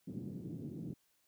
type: band-pass noise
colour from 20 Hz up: pink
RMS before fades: -44 dBFS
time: 0.07-0.94 s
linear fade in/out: 10 ms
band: 140 to 300 Hz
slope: 24 dB/octave
effects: white hiss -75 dBFS RMS until 1.27 s